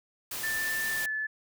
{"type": "noise", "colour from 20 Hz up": "white", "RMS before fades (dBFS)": -36, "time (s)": [0.31, 1.06], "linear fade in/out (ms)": 5}
{"type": "tone with pitch glide", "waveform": "sine", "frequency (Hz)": [1772, 1733.5], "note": ["A6", "A6"], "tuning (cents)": [12, -26], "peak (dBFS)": -29, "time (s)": [0.43, 1.27], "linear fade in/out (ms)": 10, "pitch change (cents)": -38, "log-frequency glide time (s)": [0.93, 1.11]}
{"effects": []}